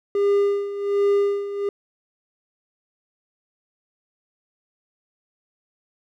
triangle tone with tremolo, 403.1 Hz, G4, 48 cents sharp, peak -13 dBFS, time 0.15-1.69 s, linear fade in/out 2 ms, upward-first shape sine, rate 1.3 Hz, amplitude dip 75%, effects none

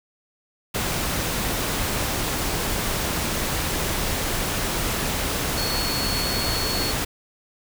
sine tone in noise, 4382 Hz, C#8, 21 cents flat, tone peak -27 dBFS, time 5.57-6.92 s, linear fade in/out 10 ms, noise pink, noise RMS -25 dBFS, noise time 0.74-7.05 s, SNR -5 dB, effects none

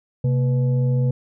sine tone with frequency modulation, 130.81 Hz, C3, in tune, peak -16 dBFS, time 0.24-1.11 s, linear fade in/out 5 ms, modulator 362 Hz, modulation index 0.42, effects none

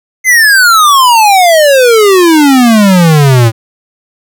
square exponential sweep, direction down, 2093 to 110 Hz, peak -3 dBFS, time 0.24-3.52 s, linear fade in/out 50 ms, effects none

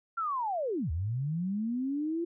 sine linear two-way sweep, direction down then up, 1390 to 73.42 to 346 Hz, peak -29 dBFS, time 0.17-2.25 s, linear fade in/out 10 ms, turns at 0.91 s, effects none

